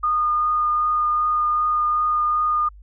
sine tone with vibrato, 1222 Hz, D#6, 32 cents flat, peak -17 dBFS, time 0.03-2.69 s, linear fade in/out 10 ms, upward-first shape triangle, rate 2.6 Hz, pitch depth 11 cents each way, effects added 50 Hz sine -41 dBFS peak until 2.82 s

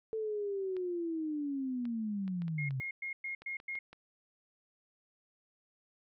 sine linear sweep, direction down, 445.5 to 127 Hz, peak -33 dBFS, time 0.13-2.8 s, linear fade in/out 0 ms
clicks, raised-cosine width 0.3 ms, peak -36 dBFS, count 10, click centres 0.767 / 1.854 / 2.279 / 2.42 / 2.481 / 2.708 / 3.42 / 3.601 / 3.754 / 3.93 s
sine tone bursts, 2145 Hz, C7, 42 cents sharp, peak -36 dBFS, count 6, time 2.58-3.79 s, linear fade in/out 5 ms, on 110 ms, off 110 ms
effects none

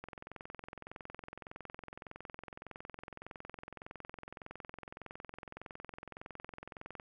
click train, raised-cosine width 0.5 ms, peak -30 dBFS, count 152, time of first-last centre 0.04-6.999 s, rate 21.7 Hz, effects none

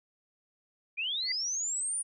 sine linear sweep, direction up, 2349 to 9620 Hz, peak -30 dBFS, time 0.97-2.03 s, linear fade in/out 20 ms
sine tone with exponential growth, 2034 Hz, C7, 50 cents flat, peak -28 dBFS, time 1.2-1.32 s, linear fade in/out 5 ms, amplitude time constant 24 ms
effects none

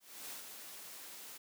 white noise with ADSR envelope, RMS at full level -45 dBFS, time 0-1.38 s, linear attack 300 ms, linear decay 120 ms, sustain -5 dB, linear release 13 ms, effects high-pass 200 Hz 12 dB/octave

